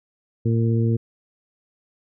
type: harmonic tone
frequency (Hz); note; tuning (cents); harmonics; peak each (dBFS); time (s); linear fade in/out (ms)
114.6; A#2; -29; 1 / 2 / 3 / 4; -18 / -24 / -28 / -30; 0.45-0.97; 10
effects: none